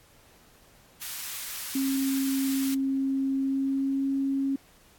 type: high-pass noise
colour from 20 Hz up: white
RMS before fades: -36 dBFS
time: 1.01-2.75 s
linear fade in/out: 10 ms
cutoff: 1200 Hz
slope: 12 dB/octave
type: tone with pitch glide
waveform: sine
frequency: 270 to 272.7 Hz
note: C#4 to C#4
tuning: -45 to -28 cents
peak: -24 dBFS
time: 1.75-4.56 s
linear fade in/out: 5 ms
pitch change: +17 cents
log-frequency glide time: 3.43-4.07 s
effects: pink hiss -58 dBFS RMS until 4.98 s + AAC 64 kbps